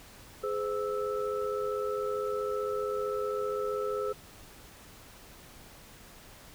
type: tone cluster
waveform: sine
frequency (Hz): 418.5 / 514 / 1313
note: G#4 / C5 / E6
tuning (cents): +13 / -31 / -7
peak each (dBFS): -32 / -34 / -37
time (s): 0.43-4.13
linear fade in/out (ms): 10
effects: pink hiss -52 dBFS RMS until 6.54 s